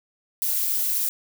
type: noise with amplitude modulation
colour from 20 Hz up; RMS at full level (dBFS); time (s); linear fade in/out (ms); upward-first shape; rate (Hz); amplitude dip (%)
violet; -20; 0.42-1.09; 0; sine; 215; 90
effects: none